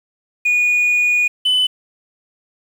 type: tone pair in turn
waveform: sine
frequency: 2454 / 3009 Hz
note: D#7 / F#7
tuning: -25 / +28 cents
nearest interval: major third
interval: 353 cents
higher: second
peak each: -10 dBFS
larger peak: neither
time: 0.45-1.28 / 1.45-1.67 s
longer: first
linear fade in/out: 10 ms
effects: tanh soft clip ceiling -11 dBFS + 7-bit